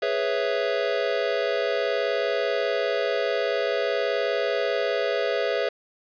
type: chord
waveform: square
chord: C# minor seventh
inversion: second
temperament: equal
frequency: 415.3 / 493.9 / 554.4 / 659.3 Hz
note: G#4 / B4 / C#5 / E5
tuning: 0 / 0 / 0 / 0 cents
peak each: -29 dBFS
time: 0.02-5.69 s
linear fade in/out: 5 ms
effects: resampled to 11025 Hz + 9-bit